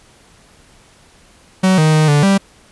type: tone with pitch steps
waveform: 45% pulse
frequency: 187.7 / 156 / 155 / 146.1 / 196.1 Hz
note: F#3 / D#3 / D#3 / D3 / G3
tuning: +25 / +5 / -6 / -9 / +1 cents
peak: -9 dBFS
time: 1.63-2.38 s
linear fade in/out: 10 ms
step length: 150 ms
effects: pink hiss -48 dBFS RMS until 2.71 s + resampled to 24000 Hz